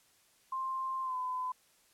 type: tone with pitch glide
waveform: sine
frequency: 1052 to 1012.1 Hz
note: C6 to B5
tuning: +9 to +42 cents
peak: -33 dBFS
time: 0.52-1.52 s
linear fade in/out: 5 ms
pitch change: -67 cents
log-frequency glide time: 1.03-1.16 s
effects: white hiss -67 dBFS RMS until 1.93 s + low-pass 12000 Hz 12 dB/octave